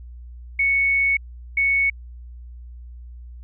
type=tone pair in turn; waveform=sine; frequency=2216 / 2216 Hz; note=C#7 / C#7; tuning=-1 / -1 cents; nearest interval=unison; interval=0 cents; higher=neither; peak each=-16 dBFS; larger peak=neither; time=0.59-1.17 / 1.57-1.9 s; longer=first; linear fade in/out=5 ms; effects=added 60 Hz sine -36 dBFS peak until 3.43 s